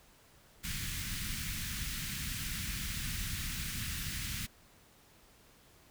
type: band-stop noise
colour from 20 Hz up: pink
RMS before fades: -38 dBFS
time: 0.63-4.47 s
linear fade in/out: 20 ms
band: 210 to 1600 Hz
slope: 24 dB/octave
effects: pink hiss -62 dBFS RMS until 5.9 s